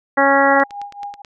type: harmonic tone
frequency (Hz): 276.4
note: C#4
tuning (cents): -5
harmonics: 1 / 2 / 3 / 4 / 5 / 6 / 7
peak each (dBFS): -20 / -16 / -16 / -20 / -20 / -20 / -19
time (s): 0.17-0.64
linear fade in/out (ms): 10
type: tone with tremolo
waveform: sine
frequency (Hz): 812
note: G#5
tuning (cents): -39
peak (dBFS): -24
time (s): 0.5-1.22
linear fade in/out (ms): 5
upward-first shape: triangle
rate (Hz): 4.1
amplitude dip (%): 95
type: click train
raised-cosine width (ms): 0.2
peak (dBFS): -20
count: 7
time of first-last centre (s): 0.6-1.248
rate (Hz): 9.26
effects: none